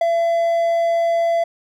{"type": "tone with ADSR envelope", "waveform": "triangle", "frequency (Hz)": 674, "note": "E5", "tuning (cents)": 38, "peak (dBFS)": -11, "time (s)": [0.01, 1.44], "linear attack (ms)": 4, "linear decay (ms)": 32, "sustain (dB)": -2, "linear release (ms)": 7, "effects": []}